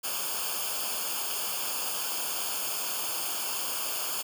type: noise with comb filter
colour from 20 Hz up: white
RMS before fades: -32 dBFS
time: 0.03-4.23 s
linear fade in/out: 20 ms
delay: 0.51 ms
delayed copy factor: -0.85
effects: none